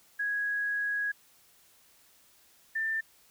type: tone pair in turn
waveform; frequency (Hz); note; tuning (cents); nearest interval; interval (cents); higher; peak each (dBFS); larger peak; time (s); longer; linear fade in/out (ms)
sine; 1660 / 1785.5; G#6 / A6; -1 / +25; minor second; 126; second; -28 / -28; neither; 0.19-1.12 / 2.75-3.01; first; 10
effects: white hiss -62 dBFS RMS until 3.3 s